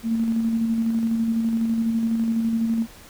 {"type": "tone with tremolo", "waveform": "sine", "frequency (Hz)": 227.2, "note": "A#3", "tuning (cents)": -44, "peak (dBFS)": -18, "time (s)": [0.03, 2.87], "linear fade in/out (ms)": 50, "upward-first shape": "square", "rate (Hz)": 12, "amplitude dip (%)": 30, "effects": ["pink hiss -46 dBFS RMS until 3.09 s"]}